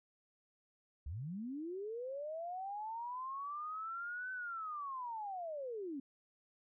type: linear two-way sweep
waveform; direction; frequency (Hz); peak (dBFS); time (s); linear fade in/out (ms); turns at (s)
sine; up then down; 61.6 to 1527 to 257.8; -40; 1.06-6; 5; 4.32
effects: none